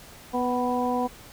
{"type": "harmonic tone with a mistuned harmonic", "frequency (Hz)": 246.9, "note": "B3", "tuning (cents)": 0, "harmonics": [1, 2, 3, 4], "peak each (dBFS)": [-27, -29, -28, -30], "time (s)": [0.33, 1.08], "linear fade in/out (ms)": 20, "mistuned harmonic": 3, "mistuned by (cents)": 19, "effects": ["pink hiss -47 dBFS RMS until 1.32 s"]}